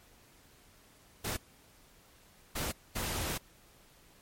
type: noise bursts at uneven times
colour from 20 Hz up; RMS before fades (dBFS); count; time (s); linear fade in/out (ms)
pink; -35; 3; 1.24-1.37 / 2.55-2.72 / 2.95-3.38; 10
effects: pink hiss -61 dBFS RMS until 4.21 s + MP3 64 kbps